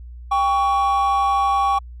triangle tone pair together, 793.4 / 1122 Hz, G5 / C#6, +21 / +21 cents, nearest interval tritone, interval 600 cents, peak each -16 dBFS, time 0.31-1.79 s, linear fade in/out 10 ms, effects tanh soft clip ceiling -7 dBFS + added 60 Hz sine -34 dBFS peak until 2 s

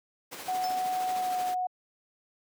pink noise with tremolo, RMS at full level -38 dBFS, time 0.31-1.55 s, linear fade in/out 20 ms, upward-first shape sine, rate 13 Hz, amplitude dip 40%
sine tone with pitch glide, 740 to 732.8 Hz, F#5 to F#5, 0 to -17 cents, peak -27 dBFS, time 0.48-1.67 s, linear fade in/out 5 ms, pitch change -17 cents, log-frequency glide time 1.12-1.37 s
square tone with exponential decay, 5274 Hz, E8, in tune, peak -34 dBFS, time 0.64-0.84 s, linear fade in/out 0 ms, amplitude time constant 42 ms
effects high-pass 300 Hz 12 dB/octave

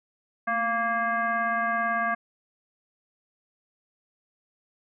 sine tone with frequency modulation, 1161 Hz, D6, 20 cents flat, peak -23 dBFS, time 0.47-2.15 s, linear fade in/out 10 ms, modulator 468 Hz, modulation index 1.4, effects none

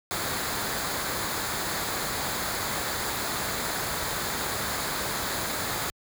pink noise with comb filter, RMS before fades -30 dBFS, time 0.11-5.9 s, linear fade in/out 0 ms, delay 0.35 ms, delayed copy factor -0.5, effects high-pass 60 Hz 12 dB/octave

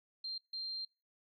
sine tone bursts at uneven times, 4174 Hz, C8, 5 cents flat, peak -38 dBFS, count 2, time 0.24-0.38 / 0.53-0.85 s, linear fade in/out 5 ms, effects noise-tail reverb RT60 0.3 s tail -25 dB re dry + MP3 96 kbps

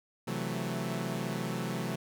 sawtooth chord, F# half-diminished seventh, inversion second, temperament equal, 130.81 / 164.81 / 185 / 220 Hz, C3 / E3 / F#3 / A3, 0 / 0 / 0 / 0 cents, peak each -34 dBFS, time 0.27-1.96 s, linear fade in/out 10 ms, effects none

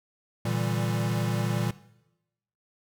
square chord, E half-diminished seventh, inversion second, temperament equal, 116.54 / 146.83 / 164.81 / 196 Hz, Bb2 / D3 / E3 / G3, 0 / 0 / 0 / 0 cents, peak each -29 / -35 / -33 / -34 dBFS, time 0.45-1.71 s, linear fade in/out 5 ms, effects noise-tail reverb RT60 0.9 s tail -18 dB re dry

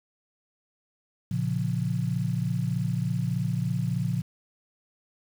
sine chord, Bb minor, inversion none, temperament just, 116.54 / 139.85 / 174.81 Hz, Bb2 / Db3 / F3, 0 / +16 / +2 cents, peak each -29 dBFS, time 1.31-4.22 s, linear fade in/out 5 ms, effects 8-bit

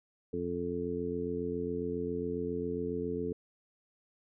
harmonic tone, 87.31 Hz, F2, in tune, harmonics 1 / 2 / 3 / 4 / 5, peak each -44 / -41 / -38 / -40 / -35 dBFS, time 0.33-3.33 s, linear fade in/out 5 ms, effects none

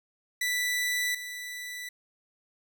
sawtooth tone pair in turn, 1975.5 / 1975.5 Hz, B6 / B6, 0 / 0 cents, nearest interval unison, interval 0 cents, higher neither, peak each -23 / -33 dBFS, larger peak first, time 0.41-1.15 / 1.15-1.89 s, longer neither, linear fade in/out 5 ms, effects none

